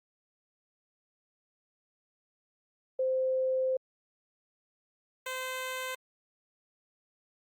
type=tone pair in turn; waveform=sine / 10% pulse; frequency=520 / 515.5 Hz; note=C5 / C5; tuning=-11 / -26 cents; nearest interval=unison; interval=15 cents; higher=first; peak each=-26 dBFS; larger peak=neither; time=2.99-3.77 / 5.26-5.95 s; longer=first; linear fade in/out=5 ms; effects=Opus 32 kbps